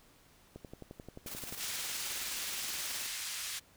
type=click train; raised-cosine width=2 ms; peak=-32 dBFS; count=12; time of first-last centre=0.56-1.525 s; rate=11.4 Hz
type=noise with tremolo; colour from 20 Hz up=white; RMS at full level=-42 dBFS; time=1.26-3.07 s; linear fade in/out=10 ms; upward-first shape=square; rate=19 Hz; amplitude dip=45%
type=band-pass noise; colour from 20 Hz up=white; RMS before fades=-40 dBFS; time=1.59-3.6 s; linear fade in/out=20 ms; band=1600 to 8400 Hz; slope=12 dB/octave
effects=pink hiss -63 dBFS RMS until 3.76 s